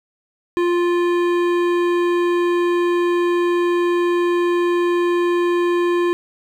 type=tone with hard clipping; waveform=sine; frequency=349.2 Hz; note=F4; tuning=in tune; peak=-17 dBFS; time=0.57-6.13 s; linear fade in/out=0 ms; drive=14 dB; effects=none